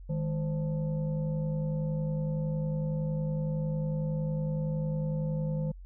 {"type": "tone with frequency modulation", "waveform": "sine", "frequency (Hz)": 155.56, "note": "D#3", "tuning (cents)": 0, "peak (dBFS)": -28, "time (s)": [0.09, 5.72], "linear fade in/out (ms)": 10, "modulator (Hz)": 362, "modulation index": 0.62, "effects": ["added 45 Hz sine -43 dBFS peak until 5.85 s"]}